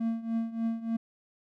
triangle tone with tremolo, 227.6 Hz, A#3, 41 cents flat, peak -23 dBFS, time 0-0.97 s, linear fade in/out 10 ms, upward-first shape triangle, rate 3.4 Hz, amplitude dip 85%, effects none

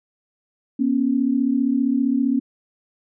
sine tone pair together, 240.7 / 275.9 Hz, B3 / C#4, -44 / -8 cents, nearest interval major second, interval 236 cents, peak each -20 / -19 dBFS, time 0.79-2.4 s, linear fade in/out 10 ms, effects none

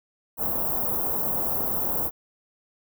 white band-stop noise, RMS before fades -26 dBFS, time 0.37-2.11 s, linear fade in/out 50 ms, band 1000 to 15000 Hz, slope 24 dB/octave, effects none

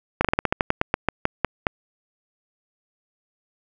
slowing click train, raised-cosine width 0.5 ms, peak -3 dBFS, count 15, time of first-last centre 0.21-1.668 s, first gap 36 ms, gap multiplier 1.15, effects none

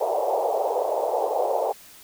pink band-pass noise, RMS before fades -24 dBFS, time 0-1.73 s, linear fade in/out 20 ms, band 450 to 860 Hz, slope 48 dB/octave, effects white hiss -48 dBFS RMS until 2.03 s

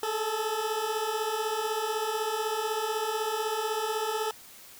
20% pulse beating tone pair, 424.6 / 440.6 Hz, G#4 / A4, +38 / +2 cents, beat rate 16 Hz, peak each -28 / -25 dBFS, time 0.03-4.31 s, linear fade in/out 2 ms, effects white hiss -50 dBFS RMS until 4.79 s

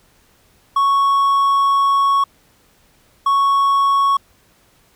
triangle tone bursts at uneven times, 1108.7 Hz, C#6, in tune, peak -10 dBFS, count 2, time 0.76-2.24 / 3.26-4.17 s, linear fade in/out 5 ms, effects pink hiss -55 dBFS RMS until 4.95 s

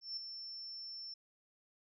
sine tone with ADSR envelope, 5380 Hz, E8, 34 cents sharp, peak -37 dBFS, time 0.01-1.14 s, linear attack 160 ms, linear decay 6 ms, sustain -7 dB, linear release 5 ms, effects none

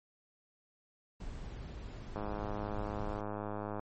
brown noise, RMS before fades -43 dBFS, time 1.2-3.21 s, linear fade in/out 5 ms
click train, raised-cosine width 1 ms, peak -25 dBFS, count 171, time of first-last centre 2.16-3.795 s, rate 104 Hz
effects MP3 32 kbps

